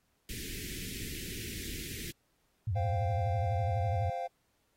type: band-stop noise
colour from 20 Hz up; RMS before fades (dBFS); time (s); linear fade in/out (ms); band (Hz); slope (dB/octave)
pink; -41; 0.29-2.11; 2; 420 to 1800; 48
type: tone with vibrato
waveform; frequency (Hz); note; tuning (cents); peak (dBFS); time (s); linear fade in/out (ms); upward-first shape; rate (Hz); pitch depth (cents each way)
sine; 98; G2; 0; -29; 2.67-4.1; 5; sine; 12; 240
type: chord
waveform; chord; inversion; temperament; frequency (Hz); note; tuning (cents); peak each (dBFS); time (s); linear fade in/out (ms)
triangle; C suspended fourth; none; equal; 523.3 / 698.5 / 784; C5 / F5 / G5; 0 / 0 / 0; -37 / -34 / -38; 2.75-4.28; 20
effects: pink hiss -75 dBFS RMS until 4.76 s + AAC 48 kbps